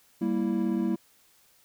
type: chord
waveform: triangle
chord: E diminished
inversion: first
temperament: equal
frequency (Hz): 196 / 233.1 / 329.6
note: G3 / Bb3 / E4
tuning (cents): 0 / 0 / 0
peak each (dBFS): -27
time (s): 0.21-0.96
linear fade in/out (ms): 10
effects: white hiss -62 dBFS RMS until 1.64 s